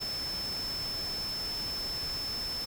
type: tone in noise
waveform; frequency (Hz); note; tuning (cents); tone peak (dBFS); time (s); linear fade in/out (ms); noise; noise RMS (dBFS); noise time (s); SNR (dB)
sine; 5274; E8; 0; -33; 0-2.66; 20; pink; -42; 0-2.66; +6
effects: none